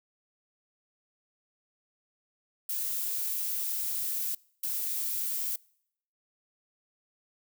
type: noise bursts at uneven times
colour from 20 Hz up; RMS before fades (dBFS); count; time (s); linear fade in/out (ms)
violet; -32; 2; 2.69-4.35 / 4.63-5.56; 5
effects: noise-tail reverb RT60 0.7 s tail -25 dB re dry